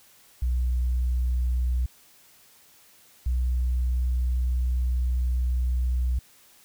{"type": "tone pair in turn", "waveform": "sine", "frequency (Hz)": [61.74, 62.06], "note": ["B1", "B1"], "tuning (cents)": [0, 9], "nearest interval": "unison", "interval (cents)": 9, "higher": "second", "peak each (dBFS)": [-20, -20], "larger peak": "neither", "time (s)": [[0.42, 1.86], [3.26, 6.19]], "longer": "second", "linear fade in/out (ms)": 5, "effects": ["tanh soft clip ceiling -19 dBFS", "white hiss -56 dBFS RMS until 6.64 s"]}